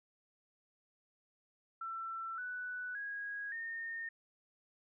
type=tone with pitch steps; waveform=sine; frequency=1340 / 1486.8 / 1649.7 / 1830.5 Hz; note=E6 / F#6 / G#6 / A#6; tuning=+28 / +8 / -12 / -32 cents; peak=-39 dBFS; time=1.81-4.09 s; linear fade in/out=5 ms; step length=570 ms; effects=none